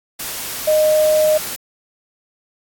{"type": "tone in noise", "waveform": "sine", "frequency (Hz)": 616, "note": "D#5", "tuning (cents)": -17, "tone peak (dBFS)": -11, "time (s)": [0.67, 1.38], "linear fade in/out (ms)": 10, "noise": "white", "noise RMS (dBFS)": -26, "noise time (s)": [0.19, 1.56], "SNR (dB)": 12, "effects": ["AAC 64 kbps"]}